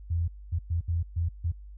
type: tone bursts at uneven times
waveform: sine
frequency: 84.3 Hz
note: E2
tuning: 39 cents sharp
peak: -24 dBFS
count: 6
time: 0.1-0.28 / 0.52-0.59 / 0.7-0.81 / 0.88-1.03 / 1.16-1.29 / 1.44-1.52 s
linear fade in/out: 10 ms
effects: added 50 Hz sine -42 dBFS peak until 1.77 s